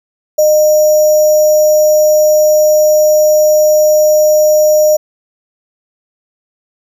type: tone with sample-and-hold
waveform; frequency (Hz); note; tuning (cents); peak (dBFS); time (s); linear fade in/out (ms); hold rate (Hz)
sine; 610; D#5; -34; -5; 0.38-4.97; 10; 6300
effects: none